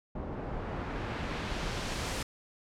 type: noise with low-pass filter sweep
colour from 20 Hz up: pink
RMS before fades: -36 dBFS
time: 0.15-2.23 s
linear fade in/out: 5 ms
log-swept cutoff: 690 to 9700 Hz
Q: 0.72
effects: none